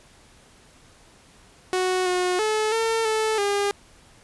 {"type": "tone with pitch steps", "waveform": "sawtooth", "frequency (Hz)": [369, 362.2, 431.8, 451.7, 437.4, 404.4], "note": ["F#4", "F#4", "A4", "A4", "A4", "G#4"], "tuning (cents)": [-5, -37, -33, 45, -10, -46], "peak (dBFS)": -17, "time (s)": [1.73, 3.71], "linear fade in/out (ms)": 0, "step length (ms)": 330, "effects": ["pink hiss -53 dBFS RMS until 4.23 s", "resampled to 24000 Hz"]}